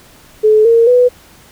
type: tone with pitch steps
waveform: sine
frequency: 430.4 / 461.3 / 494.4 Hz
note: A4 / A#4 / B4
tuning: -38 / -18 / +2 cents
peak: -5 dBFS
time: 0.43-1.09 s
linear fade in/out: 20 ms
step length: 220 ms
effects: pink hiss -43 dBFS RMS until 1.51 s